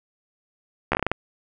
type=slowing click train; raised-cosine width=0.5 ms; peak=-6 dBFS; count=8; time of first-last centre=0.92-1.116 s; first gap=13 ms; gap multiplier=1.25; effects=none